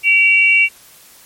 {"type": "tone pair together", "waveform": "sine", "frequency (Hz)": [2301, 2744], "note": ["D7", "F7"], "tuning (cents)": [-36, -31], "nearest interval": "minor third", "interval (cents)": 305, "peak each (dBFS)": -11, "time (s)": [0.03, 0.69], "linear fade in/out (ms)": 50, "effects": ["white hiss -44 dBFS RMS until 1.25 s", "MP3 64 kbps"]}